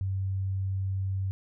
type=tone; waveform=sine; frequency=96 Hz; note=G2; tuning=36 cents flat; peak=-27 dBFS; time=0.01-1.31 s; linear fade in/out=0 ms; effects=none